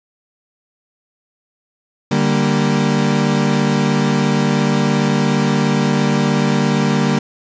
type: chord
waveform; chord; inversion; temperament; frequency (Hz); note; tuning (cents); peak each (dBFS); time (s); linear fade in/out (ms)
35% pulse; G minor; second; equal; 146.83 / 196 / 233.1; D3 / G3 / Bb3; 0 / 0 / 0; -16; 2.11-7.19; 5
effects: resampled to 16000 Hz + 7-bit